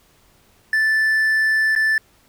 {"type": "tone with dropouts", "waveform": "triangle", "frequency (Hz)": 1758, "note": "A6", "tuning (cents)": -2, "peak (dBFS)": -13, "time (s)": [0.73, 1.98], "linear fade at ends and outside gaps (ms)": 2, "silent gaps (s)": [1.752, 1.761], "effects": ["pink hiss -56 dBFS RMS until 2.28 s"]}